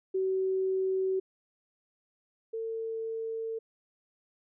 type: tone pair in turn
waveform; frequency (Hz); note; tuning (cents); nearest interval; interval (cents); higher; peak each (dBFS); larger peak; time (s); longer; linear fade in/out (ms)
sine; 379 / 449.7; F#4 / A4; +42 / +38; minor third; 296; second; -26 / -32; first; 0.14-1.2 / 2.53-3.59; neither; 10
effects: none